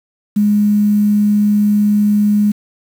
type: tone with quantisation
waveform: sine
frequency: 207.7 Hz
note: G#3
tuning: in tune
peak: -9 dBFS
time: 0.36-2.52 s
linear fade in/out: 10 ms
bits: 6
effects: none